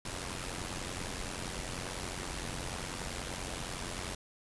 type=noise with amplitude modulation; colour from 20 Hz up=pink; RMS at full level=-36 dBFS; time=0.05-4.15 s; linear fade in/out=5 ms; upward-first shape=sine; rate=90.4 Hz; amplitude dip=70%; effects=resampled to 24000 Hz